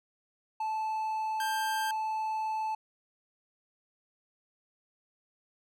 triangle tone with vibrato, 873 Hz, A5, 14 cents flat, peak -28 dBFS, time 0.6-2.75 s, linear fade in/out 5 ms, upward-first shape sine, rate 20 Hz, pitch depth 14 cents each way
sawtooth tone, 1585 Hz, G6, 19 cents sharp, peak -30 dBFS, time 1.4-1.91 s, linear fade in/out 2 ms
effects none

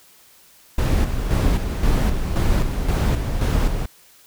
brown noise with tremolo, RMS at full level -17 dBFS, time 0.78-3.86 s, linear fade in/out 5 ms, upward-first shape square, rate 1.9 Hz, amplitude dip 50%, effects white hiss -51 dBFS RMS until 4.26 s

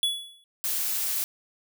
square tone with exponential decay, 3400 Hz, G#7, 40 cents sharp, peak -20 dBFS, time 0.03-0.44 s, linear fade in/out 1 ms, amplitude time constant 89 ms
blue noise, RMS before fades -28 dBFS, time 0.64-1.24 s, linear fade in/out 0 ms
effects none

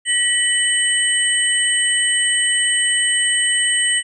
sine tone cluster, 1932 / 2997 / 8380 Hz, B6 / F#7 / C9, -39 / +22 / +2 cents, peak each -19 dBFS, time 0.05-4.03 s, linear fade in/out 50 ms, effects none

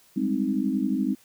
sine chord, Ab major seventh, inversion third, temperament equal, 196 / 207.7 / 261.6 / 311.1 Hz, G3 / Ab3 / C4 / Eb4, 0 / 0 / 0 / 0 cents, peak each -30 / -28 / -26 / -29 dBFS, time 0.16-1.15 s, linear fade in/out 10 ms, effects white hiss -58 dBFS RMS until 1.24 s

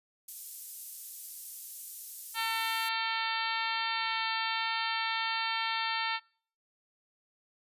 white high-pass noise, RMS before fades -42 dBFS, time 0.28-2.89 s, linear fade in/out 5 ms, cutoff 8400 Hz, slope 12 dB/octave
harmonic tone, 450.1 Hz, A4, 39 cents sharp, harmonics 2 / 3 / 4 / 5 / 6 / 7 / 8 / 9 / 10, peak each -35 / -37 / -38 / -39 / -40 / -40 / -41 / -42 / -42 dBFS, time 2.34-6.2 s, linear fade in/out 50 ms
effects noise-tail reverb RT60 0.5 s tail -25 dB re dry + resampled to 32000 Hz

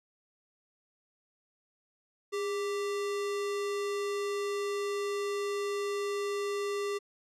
sine tone with sample-and-hold, 406.7 Hz, G#4, 36 cents flat, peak -30 dBFS, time 2.32-6.99 s, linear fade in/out 20 ms, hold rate 1575 Hz, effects low-pass 9000 Hz 12 dB/octave

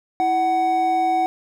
triangle tone pair together, 329.5 / 747 Hz, E4 / F#5, -1 / +16 cents, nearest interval octave + major second, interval 1417 cents, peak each -24 / -15 dBFS, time 0.2-1.26 s, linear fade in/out 0 ms, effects none

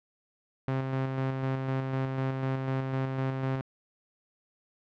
sawtooth tone with tremolo, 132.7 Hz, C3, 25 cents sharp, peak -23 dBFS, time 0.68-3.61 s, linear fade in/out 0 ms, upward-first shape square, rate 4 Hz, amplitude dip 35%, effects low-pass 2000 Hz 12 dB/octave

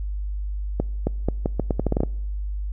accelerating click train, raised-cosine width 2 ms, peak -8 dBFS, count 12, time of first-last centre 0.8-2.034 s, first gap 270 ms, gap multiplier 0.8, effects noise-tail reverb RT60 0.9 s tail -26 dB re dry + added 50 Hz sine -25 dBFS peak until 2.72 s

